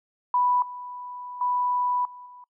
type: tone with level steps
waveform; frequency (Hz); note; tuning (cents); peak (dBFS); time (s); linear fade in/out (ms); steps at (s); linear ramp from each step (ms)
sine; 987.8; B5; 0; -19 / -35 / -22 / -41 / -44; 0.34-2.44; 2; 0.62 / 1.41 / 2.05 / 2.26; 2
effects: noise-tail reverb RT60 0.1 s tail -24 dB re dry